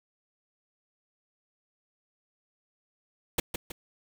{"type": "noise with echo", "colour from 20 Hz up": "pink", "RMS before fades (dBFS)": -25, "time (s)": [3.38, 3.4], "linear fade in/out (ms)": 5, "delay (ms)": 160, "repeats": 2, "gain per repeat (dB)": -7, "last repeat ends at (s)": 3.72, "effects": []}